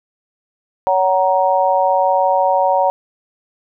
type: harmonic tone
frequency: 187.3 Hz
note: F#3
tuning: 21 cents sharp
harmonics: 3 / 4 / 5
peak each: -16 / -16 / -16 dBFS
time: 0.87-2.9 s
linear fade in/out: 0 ms
effects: none